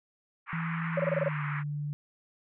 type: band-pass noise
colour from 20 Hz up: pink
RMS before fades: -38 dBFS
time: 0.46-1.64 s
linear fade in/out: 50 ms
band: 1000 to 2300 Hz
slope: 48 dB/octave
type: tone with pitch glide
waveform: sine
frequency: 164.81 to 146.83 Hz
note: E3 to D3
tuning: 0 to 0 cents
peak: -31 dBFS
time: 0.53-1.93 s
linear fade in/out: 0 ms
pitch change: -200 cents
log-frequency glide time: 1.05-1.43 s
type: tone bursts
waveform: sine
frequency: 562 Hz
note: C#5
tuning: 24 cents sharp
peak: -24 dBFS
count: 7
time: 0.97-1.285 s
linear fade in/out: 5 ms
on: 27 ms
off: 21 ms
effects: none